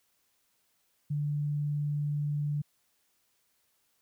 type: tone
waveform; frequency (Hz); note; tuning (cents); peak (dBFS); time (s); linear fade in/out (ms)
sine; 146.83; D3; 0; -28; 1.1-2.62; 10
effects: white hiss -73 dBFS RMS until 4.01 s